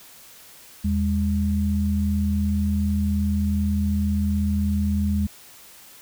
sine tone pair together, 80.7 / 203.4 Hz, E2 / G#3, -36 / -36 cents, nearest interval octave + major third, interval 1600 cents, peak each -22 dBFS, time 0.84-5.27 s, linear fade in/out 10 ms, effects white hiss -47 dBFS RMS until 6.01 s

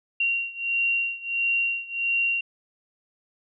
sine beating tone pair, 2756 / 2757.5 Hz, F7 / F7, -24 / -23 cents, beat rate 1.5 Hz, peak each -25 / -27 dBFS, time 0.2-2.41 s, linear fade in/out 5 ms, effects none

